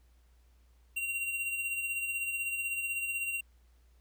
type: tone with tremolo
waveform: square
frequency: 2754 Hz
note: F7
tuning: 25 cents flat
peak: -31 dBFS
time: 0.96-3.41 s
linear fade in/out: 10 ms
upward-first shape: sine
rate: 16 Hz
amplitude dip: 45%
effects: added 60 Hz sine -60 dBFS peak until 4 s + pink hiss -73 dBFS RMS until 4 s